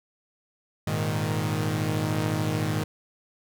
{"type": "chord", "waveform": "sawtooth", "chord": "Ab suspended second", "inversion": "none", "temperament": "equal with one note detuned", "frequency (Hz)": [103.83, 117.49, 155.56], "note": ["Ab2", "Bb2", "Eb3"], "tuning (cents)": [0, 14, 0], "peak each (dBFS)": [-25, -27, -24], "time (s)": [0.87, 2.84], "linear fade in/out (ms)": 5, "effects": []}